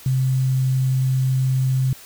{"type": "tone with quantisation", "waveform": "sine", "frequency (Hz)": 130.81, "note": "C3", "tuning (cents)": 0, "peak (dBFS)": -16, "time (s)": [0.06, 1.93], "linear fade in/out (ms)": 2, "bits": 7, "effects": ["white hiss -43 dBFS RMS until 2.05 s"]}